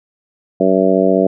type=harmonic tone; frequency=94.9 Hz; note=F#2; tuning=44 cents sharp; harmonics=2 / 3 / 4 / 5 / 6 / 7; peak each=-17 / -17 / -17 / -17 / -17 / -17 dBFS; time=0.6-1.27 s; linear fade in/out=5 ms; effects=none